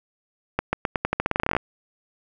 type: accelerating click train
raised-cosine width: 0.5 ms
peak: -6 dBFS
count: 18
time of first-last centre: 0.59-1.566 s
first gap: 140 ms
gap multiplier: 0.87
effects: none